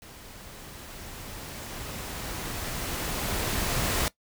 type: noise with level ramp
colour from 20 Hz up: pink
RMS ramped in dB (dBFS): -47 to -26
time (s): 0.02-4.08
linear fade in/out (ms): 0
effects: noise-tail reverb RT60 0.1 s tail -19 dB re dry